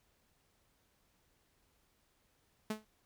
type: tone with exponential decay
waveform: sawtooth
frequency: 215.8 Hz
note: A3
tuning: 33 cents flat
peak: -29 dBFS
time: 2.7-2.85 s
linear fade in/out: 5 ms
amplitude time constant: 32 ms
effects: pink hiss -74 dBFS RMS until 3.05 s